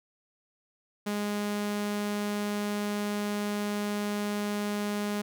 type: tone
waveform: sawtooth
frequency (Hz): 206.6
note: G#3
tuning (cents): -9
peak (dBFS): -25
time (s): 1.06-5.22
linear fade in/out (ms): 10
effects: none

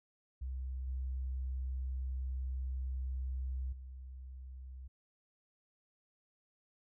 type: tone with level steps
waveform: sine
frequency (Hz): 64.7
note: C2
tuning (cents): -19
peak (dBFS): -37 / -35 / -45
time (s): 0.41-4.88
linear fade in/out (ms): 10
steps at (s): 0.87 / 3.72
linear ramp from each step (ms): 10
effects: none

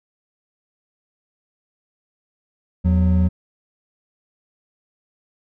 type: tone pair together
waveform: triangle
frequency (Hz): 81.56 / 183.1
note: E2 / F#3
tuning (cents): -18 / -18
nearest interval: octave + major second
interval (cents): 1400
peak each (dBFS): -13 / -16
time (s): 2.84-3.29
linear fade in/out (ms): 20
effects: none

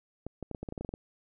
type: clicks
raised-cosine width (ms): 2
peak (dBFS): -24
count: 12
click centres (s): 0.266 / 0.427 / 0.513 / 0.548 / 0.63 / 0.688 / 0.724 / 0.778 / 0.81 / 0.848 / 0.891 / 0.939
effects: none

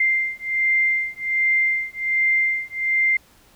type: beating tone pair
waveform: sine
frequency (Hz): 2093 / 2094.3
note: C7 / C7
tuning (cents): 0 / +1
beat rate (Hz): 1.3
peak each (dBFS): -21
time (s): 0-3.17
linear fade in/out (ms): 5
effects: pink hiss -54 dBFS RMS until 3.55 s

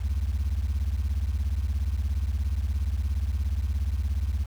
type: beating tone pair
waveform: sine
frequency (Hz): 64.6 / 81.6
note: C2 / E2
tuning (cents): -21 / -17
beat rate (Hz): 17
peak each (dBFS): -24 / -26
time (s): 0-4.46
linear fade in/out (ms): 20
effects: tanh soft clip ceiling -21 dBFS + 8-bit

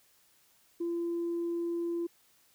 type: tone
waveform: sine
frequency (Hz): 340.9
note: F4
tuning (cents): -42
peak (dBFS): -29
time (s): 0.8-2.07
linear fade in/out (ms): 10
effects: tanh soft clip ceiling -27 dBFS + white hiss -66 dBFS RMS until 2.54 s

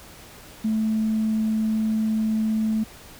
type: tone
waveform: sine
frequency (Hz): 218.8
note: A3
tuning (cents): -9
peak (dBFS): -19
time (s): 0.64-2.84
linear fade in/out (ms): 10
effects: tanh soft clip ceiling -15 dBFS + pink hiss -45 dBFS RMS until 3.19 s

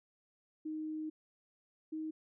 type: tone pair in turn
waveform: sine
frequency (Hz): 311.1 / 314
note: D#4 / D#4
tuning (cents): 0 / +16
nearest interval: unison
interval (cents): 16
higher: second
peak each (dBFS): -37 / -37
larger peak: neither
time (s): 0.65-1.1 / 1.92-2.11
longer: first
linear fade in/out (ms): 10
effects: none

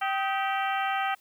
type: harmonic tone with a mistuned harmonic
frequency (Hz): 389.3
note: G4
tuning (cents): -12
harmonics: 2 / 3 / 4 / 5 / 6 / 7 / 8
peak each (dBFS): -28 / -32 / -34 / -36 / -38 / -39 / -40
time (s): 0.01-1.15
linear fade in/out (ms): 10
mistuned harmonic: 3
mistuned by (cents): +130
effects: white hiss -62 dBFS RMS until 1.2 s

